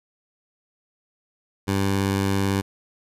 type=tone; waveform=15% pulse; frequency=98 Hz; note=G2; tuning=in tune; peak=-14 dBFS; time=1.67-2.62 s; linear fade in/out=20 ms; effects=resampled to 32000 Hz